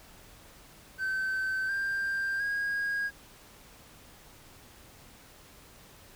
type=tone with pitch steps; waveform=triangle; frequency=1539 / 1586.8 / 1636.2 Hz; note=G6 / G6 / G#6; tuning=-32 / +21 / -26 cents; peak=-26 dBFS; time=0.98-3.11 s; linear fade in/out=50 ms; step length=710 ms; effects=tanh soft clip ceiling -22 dBFS + pink hiss -54 dBFS RMS until 6.15 s